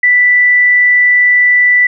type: tone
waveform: sine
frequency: 1975.5 Hz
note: B6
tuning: in tune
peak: -5 dBFS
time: 0.03-1.87 s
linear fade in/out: 5 ms
effects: none